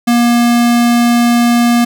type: tone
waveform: square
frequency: 238 Hz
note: A#3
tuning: 36 cents sharp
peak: -8 dBFS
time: 0.07-1.85 s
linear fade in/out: 10 ms
effects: none